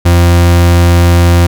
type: tone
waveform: 40% pulse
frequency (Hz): 86.5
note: F2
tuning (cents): -16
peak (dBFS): -3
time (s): 0.05-1.47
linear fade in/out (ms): 10
effects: none